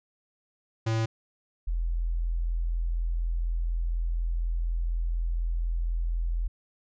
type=tone pair in turn; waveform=square / sine; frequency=112.3 / 42.06 Hz; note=A2 / E1; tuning=+36 / +36 cents; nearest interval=octave + perfect fourth; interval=1700 cents; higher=first; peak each=-25 dBFS; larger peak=neither; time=0.86-1.06 / 1.67-6.48 s; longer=second; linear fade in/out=10 ms; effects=resampled to 16000 Hz